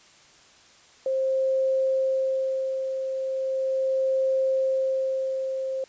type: tone with tremolo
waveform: sine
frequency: 529 Hz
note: C5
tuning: 19 cents sharp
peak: -20 dBFS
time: 1.06-5.84 s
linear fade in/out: 2 ms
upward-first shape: sine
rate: 0.38 Hz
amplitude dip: 50%
effects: white hiss -54 dBFS RMS until 5.88 s + resampled to 16000 Hz